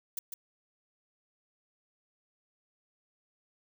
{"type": "noise with echo", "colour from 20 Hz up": "violet", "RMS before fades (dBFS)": -35, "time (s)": [0.17, 0.19], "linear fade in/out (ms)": 2, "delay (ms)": 150, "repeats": 1, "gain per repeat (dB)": -5, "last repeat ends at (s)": 0.34, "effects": []}